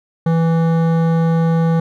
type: tone with hard clipping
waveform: sine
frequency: 164.81 Hz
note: E3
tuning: in tune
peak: -14 dBFS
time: 0.26-1.8 s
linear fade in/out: 5 ms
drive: 14 dB
effects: none